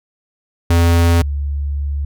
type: tone pair in turn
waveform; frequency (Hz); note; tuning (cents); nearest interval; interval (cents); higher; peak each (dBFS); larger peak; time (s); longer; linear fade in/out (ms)
square / sine; 84.9 / 71.22; F2 / C#2; -48 / +47; minor third; 305; first; -10 / -17; first; 0.7-1.22 / 1.22-2.05; second; 5
effects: none